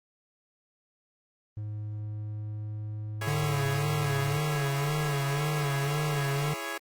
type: tone with pitch glide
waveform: triangle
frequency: 105.8 to 107.15 Hz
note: G#2 to A2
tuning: +33 to -45 cents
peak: -31 dBFS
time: 1.57-4.37 s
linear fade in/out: 0 ms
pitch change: +22 cents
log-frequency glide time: 1.84-3.78 s
type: chord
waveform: 10% pulse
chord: C# minor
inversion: first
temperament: equal with one note detuned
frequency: 333.1 / 415.3 / 554.4 Hz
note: E4 / G#4 / C#5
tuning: +18 / 0 / 0 cents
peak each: -30 dBFS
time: 3.21-6.78 s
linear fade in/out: 5 ms
type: tone with vibrato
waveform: square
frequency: 144.8 Hz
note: D3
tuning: 24 cents flat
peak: -28 dBFS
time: 3.27-6.54 s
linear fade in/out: 5 ms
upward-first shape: sine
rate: 1.9 Hz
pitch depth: 72 cents each way
effects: Opus 24 kbps